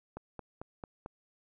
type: click train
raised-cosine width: 1 ms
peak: -27 dBFS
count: 5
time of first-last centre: 0.17-1.061 s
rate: 4.49 Hz
effects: none